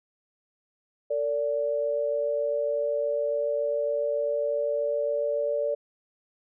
sine tone pair together, 451.7 / 579.1 Hz, A4 / D5, +45 / -24 cents, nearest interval major third, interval 431 cents, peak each -30 / -25 dBFS, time 1.1-5.75 s, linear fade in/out 10 ms, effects none

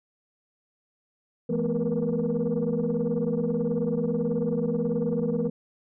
sine tone cluster, 166.5 / 213.2 / 242.9 / 466.1 / 484.5 Hz, E3 / G#3 / B3 / A#4 / B4, +18 / +46 / -29 / 0 / -33 cents, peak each -29 dBFS, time 1.49-5.5 s, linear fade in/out 10 ms, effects tanh soft clip ceiling -17 dBFS

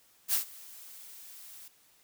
blue noise with ADSR envelope, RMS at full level -26 dBFS, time 0.28-1.68 s, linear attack 55 ms, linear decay 110 ms, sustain -23 dB, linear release 4 ms, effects white hiss -64 dBFS RMS until 2.03 s

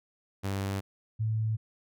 sawtooth / sine tone pair in turn, 98 / 110 Hz, G2 / A2, 0 / 0 cents, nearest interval major second, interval 200 cents, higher second, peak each -26 dBFS, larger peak neither, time 0.43-0.81 / 1.19-1.57 s, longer neither, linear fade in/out 20 ms, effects none

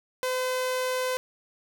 sawtooth tone, 510 Hz, C5, 44 cents flat, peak -22 dBFS, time 0.23-1.17 s, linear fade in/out 0 ms, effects none

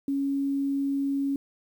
sine tone with quantisation, 277.2 Hz, C#4, in tune, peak -24 dBFS, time 0.08-1.36 s, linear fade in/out 2 ms, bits 9, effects none

